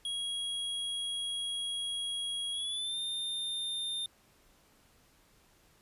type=tone with pitch glide; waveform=square; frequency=3300 to 3620 Hz; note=G#7 to A7; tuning=-12 to +48 cents; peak=-34 dBFS; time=0.05-4.06 s; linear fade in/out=2 ms; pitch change=+160 cents; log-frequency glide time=2.52-2.98 s; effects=pink hiss -65 dBFS RMS until 5.81 s + resampled to 32000 Hz